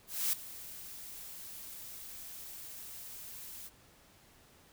blue noise with ADSR envelope, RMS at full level -30 dBFS, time 0.07-3.7 s, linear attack 260 ms, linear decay 4 ms, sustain -17 dB, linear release 35 ms, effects pink hiss -62 dBFS RMS until 4.72 s

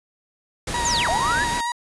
pink noise, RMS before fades -28 dBFS, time 0.67-1.61 s, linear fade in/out 5 ms
35% pulse tone with vibrato, 950 Hz, A#5, 33 cents sharp, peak -21 dBFS, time 0.74-1.72 s, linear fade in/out 2 ms, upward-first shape sine, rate 7.6 Hz, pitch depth 29 cents each way
sine linear two-way sweep, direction down then up, 7260 to 622.3 to 1771 Hz, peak -21 dBFS, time 0.85-1.44 s, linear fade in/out 2 ms, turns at 1.09 s
effects resampled to 24000 Hz

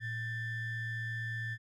triangle ring-modulated tone, 830.6 Hz, G#5, in tune, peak -30 dBFS, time 0-1.58 s, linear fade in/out 50 ms, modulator 945 Hz, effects none

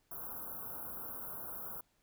white band-stop noise, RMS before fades -44 dBFS, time 0.11-1.81 s, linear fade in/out 5 ms, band 1500 to 11000 Hz, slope 96 dB/octave, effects pink hiss -75 dBFS RMS until 2.02 s

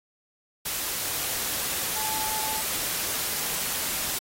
sine tone in noise, 870 Hz, A5, 20 cents flat, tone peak -34 dBFS, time 1.96-2.61 s, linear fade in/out 10 ms, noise white, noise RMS -29 dBFS, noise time 0.65-4.19 s, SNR -8 dB, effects AAC 48 kbps

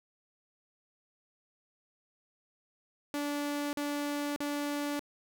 sawtooth tone bursts, 290 Hz, D4, 22 cents flat, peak -28 dBFS, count 3, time 3.14-4.994 s, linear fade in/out 0 ms, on 590 ms, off 42 ms, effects none

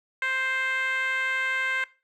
10% pulse tone with band-pass filter, 524 Hz, C5, 2 cents sharp, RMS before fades -27 dBFS, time 0.22-1.84 s, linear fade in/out 2 ms, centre 1800 Hz, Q 3.6, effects noise-tail reverb RT60 0.3 s tail -18 dB re dry

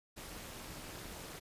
pink noise with amplitude modulation, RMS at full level -44 dBFS, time 0.16-1.4 s, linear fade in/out 20 ms, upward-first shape sine, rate 267 Hz, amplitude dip 80%, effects resampled to 32000 Hz

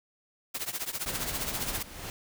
white noise with tremolo, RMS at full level -31 dBFS, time 0.54-1.83 s, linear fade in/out 10 ms, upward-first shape triangle, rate 15 Hz, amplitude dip 95%
pink noise, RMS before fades -37 dBFS, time 1.06-1.81 s, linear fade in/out 2 ms
pink noise with exponential growth, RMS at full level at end -37 dBFS, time 1.22-2.1 s, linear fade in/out 1 ms, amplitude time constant 190 ms
effects none

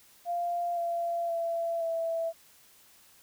sine tone with pitch steps, 695 / 683.5 / 672.1 / 660.9 Hz, F5 / F5 / E5 / E5, -9 / -37 / +33 / +4 cents, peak -28 dBFS, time 0.25-2.33 s, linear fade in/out 50 ms, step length 520 ms, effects white hiss -59 dBFS RMS until 3.22 s

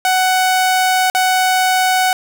sawtooth tone with dropouts, 745 Hz, F#5, 12 cents sharp, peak -8 dBFS, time 0.05-2.13 s, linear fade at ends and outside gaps 1 ms, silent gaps 1.1-1.149 s, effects none

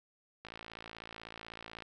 click train, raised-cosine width 0.3 ms, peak -29 dBFS, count 78, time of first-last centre 0.45-1.823 s, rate 56.1 Hz, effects none

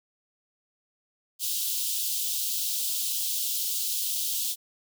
white high-pass noise, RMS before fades -29 dBFS, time 1.39-4.56 s, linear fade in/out 50 ms, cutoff 3000 Hz, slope 48 dB/octave, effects none

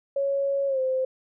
sine tone with pitch glide, 554.4 to 520.3 Hz, C#5 to C5, 0 to -10 cents, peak -22 dBFS, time 0.16-1.05 s, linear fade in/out 5 ms, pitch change -110 cents, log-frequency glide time 0.67-0.8 s, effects none

